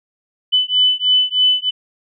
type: beating tone pair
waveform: sine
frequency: 2999 / 3002.2 Hz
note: F#7 / F#7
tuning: +23 / +25 cents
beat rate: 3.2 Hz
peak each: -15 dBFS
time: 0.52-1.71 s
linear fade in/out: 20 ms
effects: none